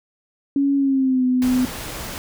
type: tone with pitch glide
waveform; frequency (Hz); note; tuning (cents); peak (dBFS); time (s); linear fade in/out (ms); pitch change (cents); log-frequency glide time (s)
sine; 279 to 252.9; C#4 to B3; +11 to +41; -15; 0.56-1.65; 2; -170; 0.76-1.25
type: noise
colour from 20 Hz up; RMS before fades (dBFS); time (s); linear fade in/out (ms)
pink; -31; 1.42-2.18; 0
effects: none

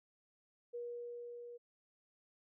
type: tone with level ramp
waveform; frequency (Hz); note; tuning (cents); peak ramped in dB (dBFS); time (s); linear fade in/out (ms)
sine; 478.8; A#4; +46; -40 to -48; 0.73-1.58; 20
effects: none

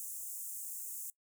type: high-pass noise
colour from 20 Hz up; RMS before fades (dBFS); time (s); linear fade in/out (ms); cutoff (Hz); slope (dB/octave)
pink; -43; 0-1.1; 0; 7000; 48
effects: noise-tail reverb RT60 0.1 s tail -21 dB re dry

